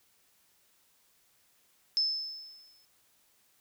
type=tone with exponential decay; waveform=sine; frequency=5250 Hz; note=E8; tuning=8 cents flat; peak=-23 dBFS; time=1.97-2.85 s; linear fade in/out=0 ms; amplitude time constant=190 ms; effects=white hiss -68 dBFS RMS until 3.6 s